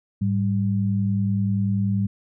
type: tone pair together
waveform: sine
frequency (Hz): 105.52 / 196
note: G#2 / G3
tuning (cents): +28 / 0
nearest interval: major seventh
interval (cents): 1072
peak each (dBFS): -22 / -22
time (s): 0.21-2.07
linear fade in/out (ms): 10
effects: none